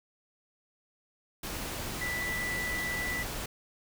sine tone in noise, 1975.5 Hz, B6, in tune, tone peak -32 dBFS, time 2.01-3.23 s, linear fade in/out 5 ms, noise pink, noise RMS -37 dBFS, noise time 1.43-3.46 s, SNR +2 dB, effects none

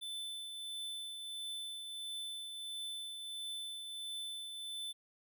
square tone with tremolo, 3520 Hz, A7, in tune, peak -40 dBFS, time 0.01-4.93 s, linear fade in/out 20 ms, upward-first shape triangle, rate 1.5 Hz, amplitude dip 40%, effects none

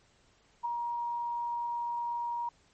sine tone with ADSR envelope, 948 Hz, A#5, 29 cents sharp, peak -27 dBFS, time 0.63-2.49 s, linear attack 24 ms, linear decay 6 ms, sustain -4 dB, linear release 4 ms, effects pink hiss -66 dBFS RMS until 2.73 s + MP3 32 kbps

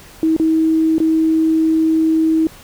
sine tone with dropouts, 320 Hz, D#4, 49 cents sharp, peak -11 dBFS, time 0.23-2.47 s, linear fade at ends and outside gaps 1 ms, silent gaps 0.365-0.398 / 0.982-1.002 s, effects pink hiss -41 dBFS RMS until 2.63 s

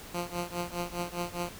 10% pulse tone with tremolo, 174.61 Hz, F3, in tune, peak -21 dBFS, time 0.14-1.49 s, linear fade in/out 2 ms, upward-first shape triangle, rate 4.9 Hz, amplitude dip 100%, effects pink hiss -46 dBFS RMS until 1.59 s

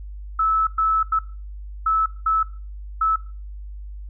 sine tone bursts at uneven times, 1306 Hz, E6, 17 cents flat, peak -16 dBFS, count 6, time 0.39-0.67 / 0.78-1.03 / 1.12-1.19 / 1.86-2.06 / 2.26-2.43 / 3.01-3.16 s, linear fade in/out 5 ms, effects noise-tail reverb RT60 0.4 s tail -19 dB re dry + added 50 Hz sine -32 dBFS peak until 4.09 s

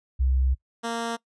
sine / 10% pulse tone pair in turn, 65 / 231.6 Hz, C2 / A#3, -11 / -11 cents, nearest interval octave + minor seventh, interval 2200 cents, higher second, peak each -19 dBFS, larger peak neither, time 0.19-0.55 / 0.83-1.17 s, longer first, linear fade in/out 20 ms, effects noise-tail reverb RT60 0.1 s tail -22 dB re dry + resampled to 22050 Hz

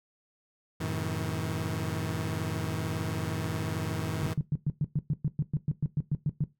sawtooth chord, F# diminished seventh, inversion none, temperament just, 92.5 / 111 / 133.2 / 159.84 Hz, F#2 / A2 / C3 / Eb3, 0 / +16 / +31 / +47 cents, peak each -32 / -32 / -36 / -30 dBFS, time 0.8-4.34 s, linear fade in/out 10 ms
sine tone bursts, 147.6 Hz, D3, 9 cents sharp, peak -23 dBFS, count 16, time 4.23-6.44 s, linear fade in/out 2 ms, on 35 ms, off 110 ms
effects noise-tail reverb RT60 0.2 s tail -17 dB re dry

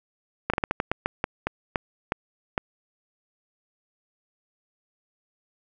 slowing click train, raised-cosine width 0.5 ms, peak -8 dBFS, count 13, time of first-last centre 0.5-2.579 s, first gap 36 ms, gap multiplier 1.26, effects none

